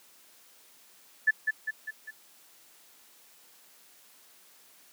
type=tone with echo; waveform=sine; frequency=1742 Hz; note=A6; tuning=18 cents flat; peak=-18 dBFS; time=1.27-1.31 s; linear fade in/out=10 ms; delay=200 ms; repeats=4; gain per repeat=-5 dB; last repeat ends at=2.11 s; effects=white hiss -58 dBFS RMS until 4.92 s + high-pass 200 Hz 12 dB/octave